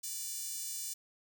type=tone with high-pass filter; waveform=5% pulse; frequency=587.3 Hz; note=D5; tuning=in tune; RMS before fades=-40 dBFS; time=0.03-0.94 s; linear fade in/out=10 ms; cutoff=8900 Hz; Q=0.99; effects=none

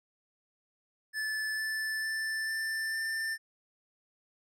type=tone with pitch steps; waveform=square; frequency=1742 / 1753.1 / 1764.3 / 1775.5 / 1786.8 Hz; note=A6 / A6 / A6 / A6 / A6; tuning=-18 / -7 / +4 / +15 / +26 cents; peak=-32 dBFS; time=1.13-3.38 s; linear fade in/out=50 ms; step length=450 ms; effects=low-pass 12000 Hz 12 dB/octave

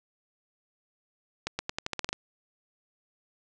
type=accelerating click train; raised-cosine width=0.2 ms; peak=-13 dBFS; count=10; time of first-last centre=1.47-2.129 s; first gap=120 ms; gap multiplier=0.87; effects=resampled to 24000 Hz + 9-bit

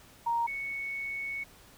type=tone pair in turn; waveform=sine; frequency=934 / 2216 Hz; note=A#5 / C#7; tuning=+3 / -1 cents; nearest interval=octave + minor third; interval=1496 cents; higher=second; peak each=-26 / -33 dBFS; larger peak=first; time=0.26-0.47 / 0.47-1.44 s; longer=second; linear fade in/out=10 ms; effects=pink hiss -56 dBFS RMS until 1.77 s

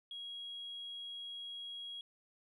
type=tone; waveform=triangle; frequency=3300 Hz; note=G#7; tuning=12 cents flat; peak=-40 dBFS; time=0.11-2.01 s; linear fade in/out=2 ms; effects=tanh soft clip ceiling -40 dBFS + resampled to 24000 Hz

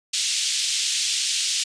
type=band-pass noise; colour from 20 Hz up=pink; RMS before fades=-24 dBFS; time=0.13-1.64 s; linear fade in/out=10 ms; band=3000 to 8500 Hz; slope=24 dB/octave; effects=resampled to 22050 Hz

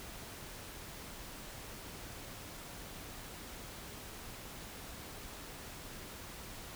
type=silence; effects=pink hiss -48 dBFS RMS until 6.75 s

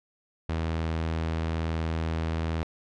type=tone; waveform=sawtooth; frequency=81.1 Hz; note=E2; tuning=28 cents flat; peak=-23 dBFS; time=0.49-2.63 s; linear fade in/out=0 ms; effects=low-pass 4000 Hz 12 dB/octave

